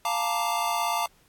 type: chord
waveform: square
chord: Bb major seventh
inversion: second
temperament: equal with one note detuned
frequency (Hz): 698.5 / 874.9 / 932.3 / 1174.7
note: F5 / A5 / Bb5 / D6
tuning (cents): 0 / -10 / 0 / 0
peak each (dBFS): -31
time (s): 0.05-1.06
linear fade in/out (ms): 2
effects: pink hiss -62 dBFS RMS until 1.28 s + AAC 64 kbps